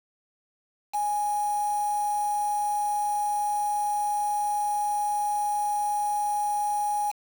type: tone with quantisation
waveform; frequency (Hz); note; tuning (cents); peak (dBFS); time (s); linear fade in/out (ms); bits
sine; 830.6; G#5; 0; -24; 0.93-7.12; 20; 6
effects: none